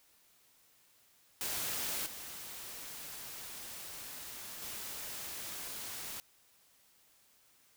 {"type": "noise with level steps", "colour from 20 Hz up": "white", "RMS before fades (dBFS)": [-37, -46, -43], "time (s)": [1.41, 6.2], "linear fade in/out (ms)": 0, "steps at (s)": [2.06, 4.62], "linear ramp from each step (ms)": 2, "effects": ["white hiss -67 dBFS RMS until 7.76 s"]}